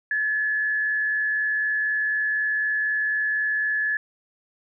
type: tone with frequency modulation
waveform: sine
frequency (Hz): 1715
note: A6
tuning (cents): -45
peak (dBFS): -21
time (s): 0.11-3.97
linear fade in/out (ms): 2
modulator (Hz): 104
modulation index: 0.39
effects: none